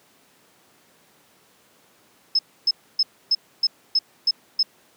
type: tone bursts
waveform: sine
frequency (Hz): 5190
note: E8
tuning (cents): -28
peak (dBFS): -15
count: 8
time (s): 2.35-4.63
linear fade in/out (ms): 5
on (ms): 40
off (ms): 280
effects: pink hiss -57 dBFS RMS until 4.96 s + high-pass 200 Hz 12 dB/octave